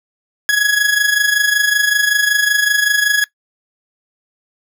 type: tone with amplitude modulation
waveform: 40% pulse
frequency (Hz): 1675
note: G#6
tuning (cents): +14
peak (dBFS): -8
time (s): 0.49-3.24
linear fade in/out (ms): 0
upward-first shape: sine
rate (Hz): 25.3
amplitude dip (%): 65
effects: noise-tail reverb RT60 0.1 s tail -20 dB re dry